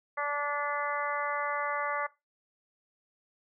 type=harmonic tone; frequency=290 Hz; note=D4; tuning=22 cents flat; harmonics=2 / 3 / 4 / 5 / 6 / 7; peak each=-36 / -37 / -33 / -39 / -39 / -38 dBFS; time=0.17-2.07 s; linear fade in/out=10 ms; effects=noise-tail reverb RT60 0.2 s tail -17 dB re dry